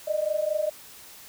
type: tone pair together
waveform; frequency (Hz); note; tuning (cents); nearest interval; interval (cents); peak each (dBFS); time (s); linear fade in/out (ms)
sine; 598.5 / 623; D5 / D#5; +33 / +2; minor second; 69; -27 / -26; 0.07-0.7; 10
effects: white hiss -47 dBFS RMS until 1.28 s